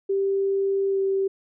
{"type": "tone with pitch glide", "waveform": "sine", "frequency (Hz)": [392, 388.2], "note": ["G4", "G4"], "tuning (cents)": [0, -17], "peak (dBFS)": -20, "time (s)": [0.09, 1.28], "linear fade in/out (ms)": 10, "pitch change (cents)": -17, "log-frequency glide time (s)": [0.89, 0.99], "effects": []}